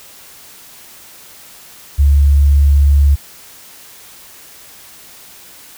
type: tone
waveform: sine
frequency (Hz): 71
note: C#2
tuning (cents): +42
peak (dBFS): -6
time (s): 1.98-3.16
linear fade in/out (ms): 20
effects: white hiss -39 dBFS RMS until 5.77 s